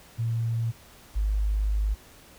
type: tone pair in turn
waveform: sine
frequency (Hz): 114.9 / 51.69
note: A#2 / G#1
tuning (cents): -25 / -7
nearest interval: octave + major second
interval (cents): 1382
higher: first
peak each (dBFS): -24 / -22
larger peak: second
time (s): 0.18-0.72 / 1.15-1.95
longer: second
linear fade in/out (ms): 20
effects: pink hiss -52 dBFS RMS until 2.38 s